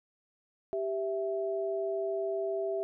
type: tone pair together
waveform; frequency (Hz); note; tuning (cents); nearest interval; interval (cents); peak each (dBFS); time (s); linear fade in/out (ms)
sine; 391.8 / 659; G4 / E5; -1 / -1; major sixth; 900; -32 / -33; 0.73-2.83; 0
effects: none